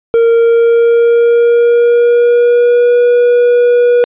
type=tone with pitch glide; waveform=triangle; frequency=462.2 to 484.1 Hz; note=A#4 to B4; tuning=-15 to -35 cents; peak=-3 dBFS; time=0.14-4.04 s; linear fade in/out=0 ms; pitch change=+80 cents; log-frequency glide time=0.28-2.97 s; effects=resampled to 8000 Hz